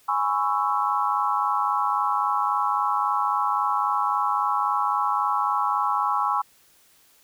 sine chord, C# minor seventh, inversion second, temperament equal with one note detuned, 830.6 / 1005 / 1108.7 / 1318.5 Hz, G#5 / B5 / C#6 / E6, 0 / +30 / 0 / 0 cents, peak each -26 / -27 / -25 / -27 dBFS, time 0.08-6.42 s, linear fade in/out 10 ms, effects white hiss -58 dBFS RMS until 7.23 s

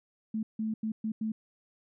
sine tone bursts at uneven times, 219 Hz, A3, 8 cents flat, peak -29 dBFS, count 5, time 0.34-0.43 / 0.59-0.74 / 0.83-0.92 / 1.04-1.12 / 1.21-1.32 s, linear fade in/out 5 ms, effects none

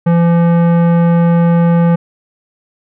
sine tone with tanh clipping, 170 Hz, F3, 46 cents flat, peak -9 dBFS, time 0.06-1.96 s, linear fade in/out 10 ms, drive 16 dB, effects none

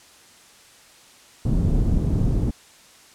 pink low-pass noise, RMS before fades -20 dBFS, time 1.45-2.51 s, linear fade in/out 5 ms, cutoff 230 Hz, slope 12 dB/octave, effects white hiss -50 dBFS RMS until 3.14 s + low-pass 9000 Hz 12 dB/octave

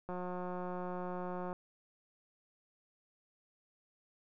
click train, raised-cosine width 1 ms, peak -28 dBFS, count 260, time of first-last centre 0.09-1.529 s, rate 180 Hz, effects none

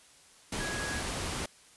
sine tone in noise, 1661.2 Hz, G#6, in tune, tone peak -37 dBFS, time 0.6-1 s, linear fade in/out 5 ms, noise pink, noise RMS -35 dBFS, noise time 0.52-1.46 s, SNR -5 dB, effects white hiss -58 dBFS RMS until 1.76 s + resampled to 24000 Hz

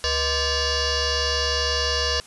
sine tone with frequency modulation, 2291 Hz, D7, 44 cents flat, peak -20 dBFS, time 0.04-2.2 s, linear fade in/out 0 ms, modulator 555 Hz, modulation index 5.7, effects white hiss -47 dBFS RMS until 2.26 s + resampled to 24000 Hz

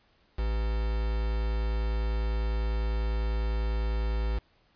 triangle tone with quantisation, 55 Hz, A1, in tune, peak -24 dBFS, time 0.38-4.39 s, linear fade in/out 10 ms, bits 6, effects pink hiss -66 dBFS RMS until 4.75 s + resampled to 11025 Hz

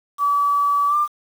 sine tone with pitch glide, 1147 to 1191.6 Hz, D6 to D6, -41 to +25 cents, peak -15 dBFS, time 0.18-1.08 s, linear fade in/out 50 ms, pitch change +66 cents, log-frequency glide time 0.88-0.96 s, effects 7-bit

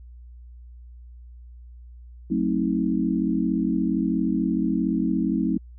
sine chord, F# diminished seventh, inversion none, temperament just, 185 / 222 / 266.4 / 319.7 Hz, F#3 / A3 / C4 / Eb4, 0 / +16 / +31 / +47 cents, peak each -26 dBFS, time 2.3-5.58 s, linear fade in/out 10 ms, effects added 60 Hz sine -41 dBFS peak until 5.78 s

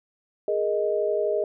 sine chord, Ab suspended second, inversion none, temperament just, 415.3 / 467.2 / 623 Hz, Ab4 / Bb4 / Eb5, 0 / +4 / +2 cents, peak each -25 / -29 / -25 dBFS, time 0.48-1.44 s, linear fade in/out 2 ms, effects none

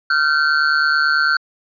square ring-modulated tone, 1461 Hz, F#6, 22 cents flat, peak -11 dBFS, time 0.1-1.37 s, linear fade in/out 5 ms, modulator 74.5 Hz, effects resampled to 11025 Hz

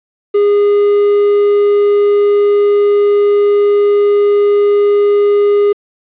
triangle tone, 409.6 Hz, G#4, 24 cents flat, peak -5 dBFS, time 0.34-5.73 s, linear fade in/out 10 ms, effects resampled to 8000 Hz + 7-bit

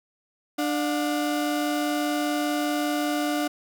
35% pulse tone pair together, 296.6 / 719 Hz, D4 / F#5, +17 / -50 cents, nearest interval octave + minor third, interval 1533 cents, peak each -23 / -28 dBFS, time 0.58-3.48 s, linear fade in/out 10 ms, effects none

